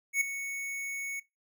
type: tone with ADSR envelope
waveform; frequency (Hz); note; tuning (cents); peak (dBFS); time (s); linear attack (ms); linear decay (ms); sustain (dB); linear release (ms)
square; 2217; C#7; 0; -23; 0.13-1.2; 81; 5; -12; 8
effects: noise-tail reverb RT60 0.2 s tail -20 dB re dry